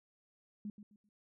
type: tone with echo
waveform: sine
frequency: 207.7 Hz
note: G#3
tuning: in tune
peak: -39 dBFS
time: 0.65-0.7 s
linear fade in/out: 2 ms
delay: 130 ms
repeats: 3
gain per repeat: -11 dB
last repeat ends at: 1.09 s
effects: none